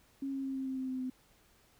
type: tone with pitch steps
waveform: sine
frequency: 273.2 / 270.7 / 268.2 / 265.7 / 263.3 / 260.9 / 258.5 / 256.1 Hz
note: C#4 / C#4 / C4 / C4 / C4 / C4 / C4 / C4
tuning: -25 / -41 / +43 / +27 / +11 / -5 / -21 / -37 cents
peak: -34 dBFS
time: 0.22-1.1 s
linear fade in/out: 5 ms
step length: 110 ms
effects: pink hiss -66 dBFS RMS until 1.79 s